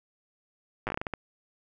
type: slowing click train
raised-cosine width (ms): 0.5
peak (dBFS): -16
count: 10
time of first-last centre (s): 0.87-1.137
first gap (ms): 8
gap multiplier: 1.31
effects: none